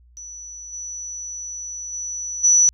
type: tone with level steps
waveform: sine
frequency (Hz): 5930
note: F#8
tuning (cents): +3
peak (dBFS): -34 / -29 / -26 / -11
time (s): 0.17-2.69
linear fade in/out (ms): 0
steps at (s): 0.72 / 1.92 / 2.43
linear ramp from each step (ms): 20
effects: added 60 Hz sine -49 dBFS peak until 2.73 s